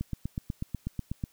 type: click train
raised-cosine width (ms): 5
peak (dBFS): -19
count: 11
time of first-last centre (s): 0.01-1.239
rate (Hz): 8.14
effects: white hiss -64 dBFS RMS until 1.32 s